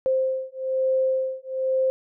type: beating tone pair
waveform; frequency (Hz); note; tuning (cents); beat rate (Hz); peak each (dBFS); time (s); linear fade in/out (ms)
sine; 523.3 / 524.4; C5 / C5; 0 / +4; 1.1; -24 / -24; 0.06-1.9; 0
effects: none